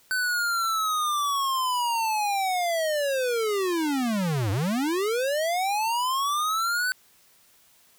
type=linear two-way sweep; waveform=square; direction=down then up; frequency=1522 to 92.9 to 1522 Hz; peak=-24 dBFS; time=0.11-6.92 s; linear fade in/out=0 ms; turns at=4.51 s; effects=white hiss -59 dBFS RMS until 7.98 s